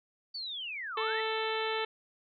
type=linear two-way sweep; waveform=sine; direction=down then up; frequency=4612 to 1012 to 2028 Hz; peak=-36 dBFS; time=0.34-1.21 s; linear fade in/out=10 ms; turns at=0.99 s
type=harmonic tone; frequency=441.4 Hz; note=A4; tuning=5 cents sharp; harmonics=1 / 2 / 3 / 4 / 5 / 6 / 7 / 8 / 9; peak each=-34 / -37 / -39 / -40 / -41 / -42 / -42 / -43 / -44 dBFS; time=0.97-1.85 s; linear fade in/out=5 ms
effects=none